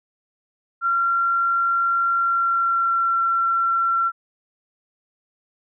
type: tone with pitch glide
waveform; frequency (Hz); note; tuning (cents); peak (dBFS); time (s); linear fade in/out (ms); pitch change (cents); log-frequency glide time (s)
sine; 1373 to 1358; F6 to F6; -30 to -49; -17; 0.81-4.12; 50; -19; 2.16-3.18
effects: none